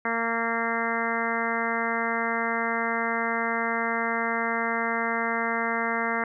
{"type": "harmonic tone", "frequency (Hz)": 230, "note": "A#3", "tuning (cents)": -23, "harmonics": [1, 2, 3, 4, 5, 6, 7, 8, 9], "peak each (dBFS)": [-33, -33, -33, -33, -33, -33, -33, -33, -33], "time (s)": [0.05, 6.24], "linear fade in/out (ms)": 2, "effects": []}